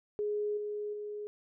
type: tone with level steps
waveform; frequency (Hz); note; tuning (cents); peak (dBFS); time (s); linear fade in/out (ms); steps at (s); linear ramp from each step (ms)
sine; 417.3; G#4; +8; -30 / -34 / -37; 0.19-1.27; 0; 0.57 / 0.93; 5
effects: none